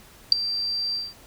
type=tone with ADSR envelope; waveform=sine; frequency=4699 Hz; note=D8; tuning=in tune; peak=-5 dBFS; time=0.32-1.14 s; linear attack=3 ms; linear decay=6 ms; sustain=-19 dB; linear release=200 ms; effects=pink hiss -50 dBFS RMS until 1.26 s